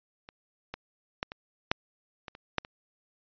clicks, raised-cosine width 0.3 ms, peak -29 / -20 / -14 / -23 / -8 / -24 / -30 / -10 / -28 dBFS, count 9, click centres 0.289 / 0.74 / 1.229 / 1.319 / 1.715 / 2.282 / 2.351 / 2.583 / 2.649 s, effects resampled to 11025 Hz

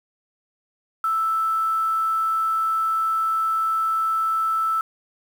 sine tone with quantisation, 1318.5 Hz, E6, in tune, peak -19 dBFS, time 1.04-4.81 s, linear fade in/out 2 ms, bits 7, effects none

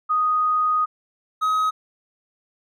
sine / triangle tone pair in turn, 1244.5 / 1267 Hz, D#6 / D#6, 0 / +31 cents, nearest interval unison, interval 31 cents, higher second, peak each -17 / -16 dBFS, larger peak second, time 0.09-0.86 / 1.41-1.71 s, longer first, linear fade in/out 20 ms, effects none

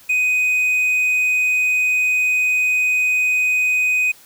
triangle tone, 2500 Hz, D#7, 8 cents sharp, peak -13 dBFS, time 0.09-4.12 s, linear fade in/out 10 ms, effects white hiss -47 dBFS RMS until 4.25 s

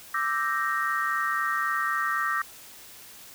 sine chord, E half-diminished seventh, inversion third, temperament equal, 1174.7 / 1318.5 / 1568 / 1864.7 Hz, D6 / E6 / G6 / Bb6, 0 / 0 / 0 / 0 cents, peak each -29 / -30 / -32 / -29 dBFS, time 0.14-2.42 s, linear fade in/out 5 ms, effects white hiss -47 dBFS RMS until 3.34 s

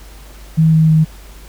sine tone with pitch steps, 160 / 158.71 / 157.43 Hz, D#3 / D#3 / D#3, +49 / +35 / +21 cents, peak -7 dBFS, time 0.57-1.05 s, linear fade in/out 20 ms, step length 160 ms, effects added 50 Hz sine -35 dBFS peak until 1.48 s + pink hiss -42 dBFS RMS until 1.48 s

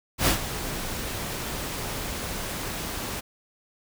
pink noise with ADSR envelope, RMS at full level -19 dBFS, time 0.18-3.21 s, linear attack 89 ms, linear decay 110 ms, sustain -13 dB, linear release 17 ms, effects none

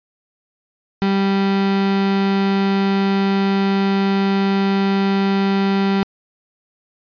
35% pulse tone, 195.9 Hz, G3, 1 cent flat, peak -13 dBFS, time 1.02-6.03 s, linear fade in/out 0 ms, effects resampled to 11025 Hz

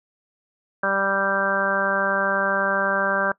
harmonic tone, 196 Hz, G3, in tune, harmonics 1 / 2 / 3 / 4 / 5 / 6 / 7 / 8, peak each -32 / -33 / -25 / -32 / -30 / -28 / -28 / -23 dBFS, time 0.83-3.32 s, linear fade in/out 5 ms, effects noise-tail reverb RT60 0.1 s tail -21 dB re dry

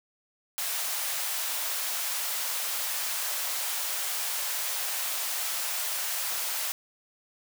white high-pass noise, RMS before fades -31 dBFS, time 0.58-6.72 s, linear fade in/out 0 ms, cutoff 580 Hz, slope 24 dB/octave, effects none

